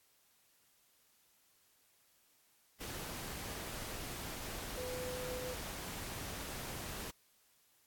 sine tone in noise, 503 Hz, B4, 32 cents sharp, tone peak -41 dBFS, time 4.77-5.54 s, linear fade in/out 10 ms, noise pink, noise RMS -44 dBFS, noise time 2.8-7.11 s, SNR 0 dB, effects white hiss -71 dBFS RMS until 7.86 s + AAC 64 kbps

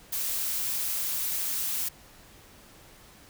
blue noise, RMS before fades -30 dBFS, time 0.12-1.89 s, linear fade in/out 10 ms, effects pink hiss -53 dBFS RMS until 3.29 s

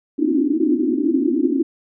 white band-pass noise, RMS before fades -18 dBFS, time 0.18-1.63 s, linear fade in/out 10 ms, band 250 to 350 Hz, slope 96 dB/octave, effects none

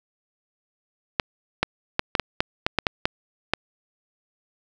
clicks, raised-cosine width 0.3 ms, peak -3 dBFS, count 11, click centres 1.198 / 1.63 / 1.994 / 2.152 / 2.197 / 2.405 / 2.665 / 2.787 / 2.868 / 3.055 / 3.536 s, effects none

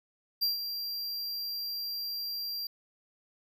square tone with ADSR envelope, 4743 Hz, D8, 16 cents sharp, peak -25 dBFS, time 0.41-2.67 s, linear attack 19 ms, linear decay 140 ms, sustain -9 dB, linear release 3 ms, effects none

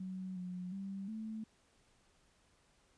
sine tone with pitch steps, 186.8 / 180.8 / 195 / 219.1 Hz, F#3 / F#3 / G3 / A3, +17 / -40 / -9 / -7 cents, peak -40 dBFS, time 0-1.44 s, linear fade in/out 5 ms, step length 360 ms, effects pink hiss -71 dBFS RMS until 2.97 s + resampled to 22050 Hz

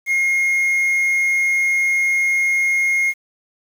triangle tone with quantisation, 2144 Hz, C7, 42 cents sharp, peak -13 dBFS, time 0.06-3.14 s, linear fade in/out 50 ms, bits 7, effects none

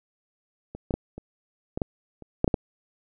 clicks, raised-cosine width 2 ms, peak -23 / -14 / -11 / -24 / -15 / -11 / -29 / -6 / -7 / -8 dBFS, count 10, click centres 0.75 / 0.908 / 0.94 / 1.18 / 1.775 / 1.818 / 2.223 / 2.444 / 2.478 / 2.542 s, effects none

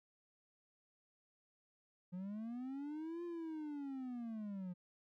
triangle linear two-way sweep, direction up then down, 175.3 to 349.2 to 175.3 Hz, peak -40 dBFS, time 2.12-4.74 s, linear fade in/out 20 ms, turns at 3.24 s, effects none

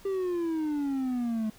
triangle exponential sweep, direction down, 396.5 to 214 Hz, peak -25 dBFS, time 0.05-1.5 s, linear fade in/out 5 ms, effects pink hiss -55 dBFS RMS until 1.58 s

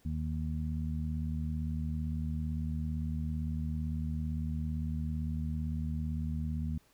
harmonic tone, 77.78 Hz, D#2, in tune, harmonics 1 / 2 / 3, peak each -34 / -37 / -39 dBFS, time 0.05-6.78 s, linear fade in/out 5 ms, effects pink hiss -67 dBFS RMS until 6.93 s

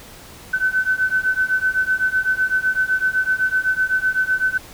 sine beating tone pair, 1514 / 1521.9 Hz, F#6 / F#6, +39 / +48 cents, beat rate 7.9 Hz, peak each -20 / -19 dBFS, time 0.53-4.58 s, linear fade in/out 10 ms, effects pink hiss -41 dBFS RMS until 4.73 s

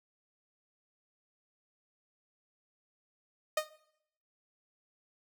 sawtooth tone with exponential decay, 617 Hz, D#5, 15 cents flat, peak -21 dBFS, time 3.57-3.69 s, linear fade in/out 5 ms, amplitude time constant 26 ms, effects noise-tail reverb RT60 0.7 s tail -18 dB re dry

